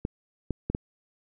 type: clicks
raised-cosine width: 3 ms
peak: -15 dBFS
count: 4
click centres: 0.051 / 0.507 / 0.7 / 0.749 s
effects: none